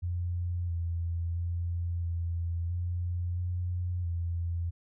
sine tone with pitch steps, 87.7 / 84.7 / 86.1 / 84.9 / 87.8 / 89 / 85.3 Hz, F2 / E2 / F2 / F2 / F2 / F2 / F2, +8 / +48 / -24 / -48 / +10 / +33 / -40 cents, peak -29 dBFS, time 0.02-4.71 s, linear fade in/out 20 ms, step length 670 ms, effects none

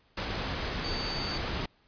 sine tone in noise, 4577 Hz, D8, 45 cents flat, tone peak -35 dBFS, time 0.84-1.38 s, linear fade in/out 5 ms, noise pink, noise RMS -33 dBFS, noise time 0.17-1.66 s, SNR -5 dB, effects pink hiss -66 dBFS RMS until 1.87 s + resampled to 11025 Hz

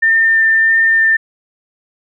sine tone with vibrato, 1800 Hz, A6, 39 cents sharp, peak -8 dBFS, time 0.02-1.17 s, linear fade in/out 10 ms, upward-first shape sine, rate 1.6 Hz, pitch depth 8 cents each way, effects none

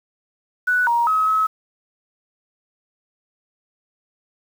sine tone with pitch steps, 1481 / 942 / 1277 / 1287 Hz, F#6 / A#5 / D#6 / E6, +1 / +18 / +45 / -42 cents, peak -15 dBFS, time 0.67-1.47 s, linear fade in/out 10 ms, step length 200 ms, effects 7-bit

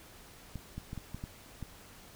clicks, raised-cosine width 5 ms, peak -27 dBFS, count 7, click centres 0.557 / 0.78 / 0.931 / 0.977 / 1.146 / 1.239 / 1.627 s, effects pink hiss -54 dBFS RMS until 2.15 s

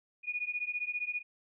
sine beating tone pair, 2448 / 2463 Hz, D#7 / D#7, -29 / -18 cents, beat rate 15 Hz, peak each -36 / -36 dBFS, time 0.23-1.23 s, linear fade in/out 50 ms, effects none

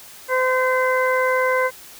harmonic tone, 513 Hz, C5, 34 cents flat, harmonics 1 / 2 / 3 / 4, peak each -19 / -22 / -24 / -25 dBFS, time 0.28-1.71 s, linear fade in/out 50 ms, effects white hiss -42 dBFS RMS until 1.99 s

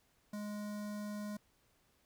square tone with notch filter, 208.1 Hz, G#3, 4 cents sharp, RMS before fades -42 dBFS, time 0.33-1.37 s, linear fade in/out 5 ms, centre 2800 Hz, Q 1.3, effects pink hiss -73 dBFS RMS until 2.05 s

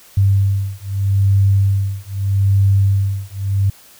sine beating tone pair, 98 / 98.8 Hz, G2 / G2, 0 / +14 cents, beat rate 0.8 Hz, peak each -15 dBFS, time 0.17-3.7 s, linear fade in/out 5 ms, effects white hiss -45 dBFS RMS until 3.99 s

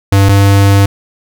square tone pair in turn, 98.6 / 99.34 Hz, G2 / G2, +11 / +24 cents, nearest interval unison, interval 13 cents, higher second, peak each -5 dBFS, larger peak neither, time 0.12-0.29 / 0.29-0.86 s, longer second, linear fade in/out 5 ms, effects none

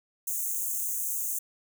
white high-pass noise, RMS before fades -31 dBFS, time 0.27-1.39 s, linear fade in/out 5 ms, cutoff 6200 Hz, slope 96 dB/octave, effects none

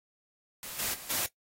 white noise with level steps, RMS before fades -41 / -32 / -45 / -31 dBFS, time 0.63-1.26 s, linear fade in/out 0 ms, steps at 0.78 / 0.93 / 1.09 s, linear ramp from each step 20 ms, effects noise-tail reverb RT60 0.1 s tail -18 dB re dry + AAC 48 kbps

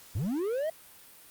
triangle linear sweep, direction up, 77.78 to 659.3 Hz, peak -26 dBFS, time 0.15-0.7 s, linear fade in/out 5 ms, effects white hiss -53 dBFS RMS until 1.3 s + Opus 48 kbps

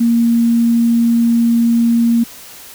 sine tone, 233.1 Hz, A#3, in tune, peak -9 dBFS, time 0-2.24 s, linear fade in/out 10 ms, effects white hiss -36 dBFS RMS until 2.74 s

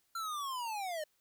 square linear sweep, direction down, 1374 to 593 Hz, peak -37 dBFS, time 0.15-1.04 s, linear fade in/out 5 ms, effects white hiss -75 dBFS RMS until 1.2 s

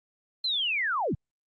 sine linear sweep, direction down, 4186 to 79.9 Hz, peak -25 dBFS, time 0.44-1.15 s, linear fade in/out 5 ms, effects Opus 32 kbps

